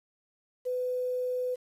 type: tone with quantisation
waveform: sine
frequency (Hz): 501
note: B4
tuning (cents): +25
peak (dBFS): -28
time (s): 0.65-1.56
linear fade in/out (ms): 20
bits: 9
effects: resampled to 32000 Hz